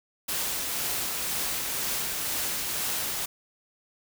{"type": "noise with tremolo", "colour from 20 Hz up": "white", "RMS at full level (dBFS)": -29, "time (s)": [0.28, 3.26], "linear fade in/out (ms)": 10, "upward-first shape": "triangle", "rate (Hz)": 2, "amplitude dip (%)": 25, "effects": []}